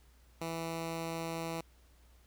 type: tone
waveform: 10% pulse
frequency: 164.81 Hz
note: E3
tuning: in tune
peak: -28 dBFS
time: 0.41-1.61 s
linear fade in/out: 5 ms
effects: added 60 Hz sine -60 dBFS peak until 2.26 s + pink hiss -68 dBFS RMS until 2.26 s